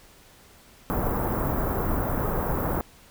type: band-stop noise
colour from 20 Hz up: pink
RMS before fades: -26 dBFS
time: 0.9-2.81 s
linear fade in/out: 0 ms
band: 1300 to 16000 Hz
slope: 24 dB/octave
effects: pink hiss -53 dBFS RMS until 3.1 s